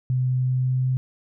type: tone with pitch glide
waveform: sine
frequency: 127.7 to 128.96 Hz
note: C3 to C3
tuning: -42 to -25 cents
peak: -19 dBFS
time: 0.1-0.97 s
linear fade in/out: 0 ms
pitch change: +17 cents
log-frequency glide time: 0.38-0.85 s
effects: none